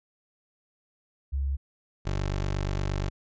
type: tone pair in turn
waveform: sine / 20% pulse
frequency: 68.6 / 48.51 Hz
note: C#2 / G1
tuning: -17 / -17 cents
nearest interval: tritone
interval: 600 cents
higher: first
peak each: -25 / -22 dBFS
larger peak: second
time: 1.32-1.57 / 2.05-3.1 s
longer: second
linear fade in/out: 20 ms
effects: resampled to 16000 Hz